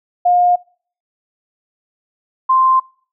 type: tone pair in turn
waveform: sine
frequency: 712 / 1045.1 Hz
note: F5 / C6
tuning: +33 / -2 cents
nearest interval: perfect fifth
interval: 665 cents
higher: second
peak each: -9 dBFS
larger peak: neither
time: 0.25-0.56 / 2.49-2.8 s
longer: neither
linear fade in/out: 10 ms
effects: noise-tail reverb RT60 0.5 s tail -25 dB re dry